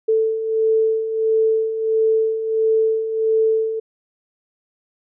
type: beating tone pair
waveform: sine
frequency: 441.3 / 442.8 Hz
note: A4 / A4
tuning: +5 / +11 cents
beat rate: 1.5 Hz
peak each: -23 / -16 dBFS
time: 0.08-3.8 s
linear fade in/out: 10 ms
effects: none